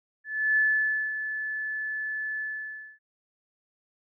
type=tone with ADSR envelope; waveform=sine; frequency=1734 Hz; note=A6; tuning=26 cents flat; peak=-19 dBFS; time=0.24-2.99 s; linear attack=330 ms; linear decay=550 ms; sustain=-10 dB; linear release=590 ms; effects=none